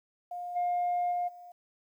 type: tone with level steps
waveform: sine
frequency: 709 Hz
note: F5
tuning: 26 cents sharp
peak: -35 / -25 / -27 / -46 dBFS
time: 0.31-1.52 s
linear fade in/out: 5 ms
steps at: 0.55 / 1.11 / 1.27 s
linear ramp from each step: 20 ms
effects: tanh soft clip ceiling -24 dBFS + 11-bit